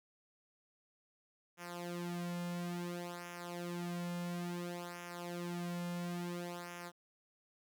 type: tone with flanger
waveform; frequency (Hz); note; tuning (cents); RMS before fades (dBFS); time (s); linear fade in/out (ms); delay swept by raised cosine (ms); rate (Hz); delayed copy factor
sawtooth; 174.61; F3; 0; -42; 1.57-6.92; 50; 0.23 to 2.63; 0.58; -0.8
effects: none